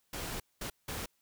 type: noise bursts at uneven times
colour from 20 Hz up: pink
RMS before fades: -39 dBFS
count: 3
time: 0.13-0.4 / 0.61-0.7 / 0.88-1.06 s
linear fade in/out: 5 ms
effects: white hiss -75 dBFS RMS until 1.21 s